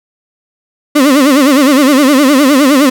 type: tone with vibrato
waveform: 35% pulse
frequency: 277.2 Hz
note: C#4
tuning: in tune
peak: -3 dBFS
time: 0.95-2.9 s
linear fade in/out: 10 ms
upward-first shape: sine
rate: 9.7 Hz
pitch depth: 150 cents each way
effects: none